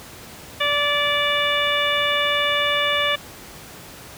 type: harmonic tone with a mistuned harmonic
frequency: 581 Hz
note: D5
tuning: 19 cents flat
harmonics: 1 / 2 / 3 / 4 / 5 / 6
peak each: -25 / -25 / -25 / -25 / -25 / -25 dBFS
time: 0.6-3.16 s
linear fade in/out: 10 ms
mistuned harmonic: 6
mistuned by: +18 cents
effects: pink hiss -40 dBFS RMS until 4.17 s + high-pass 60 Hz 12 dB/octave